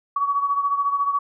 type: beating tone pair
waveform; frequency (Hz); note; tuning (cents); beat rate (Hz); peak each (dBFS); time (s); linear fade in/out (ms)
sine; 1128 / 1142; C#6 / D6; +30 / -49; 14; -20 / -26; 0.16-1.19; 5
effects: none